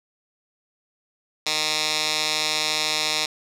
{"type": "tone with band-pass filter", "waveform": "10% pulse", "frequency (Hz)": 154.1, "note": "D#3", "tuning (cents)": -16, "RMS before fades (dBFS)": -24, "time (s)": [1.46, 3.26], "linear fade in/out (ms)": 5, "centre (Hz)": 4500, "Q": 1.7, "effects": []}